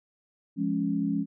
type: chord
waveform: sine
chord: Db major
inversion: first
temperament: just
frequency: 173.24 / 207.9 / 277.2 Hz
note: F3 / Ab3 / Db4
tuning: -14 / +2 / 0 cents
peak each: -31 / -29 / -28 dBFS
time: 0.56-1.26 s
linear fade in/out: 50 ms
effects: none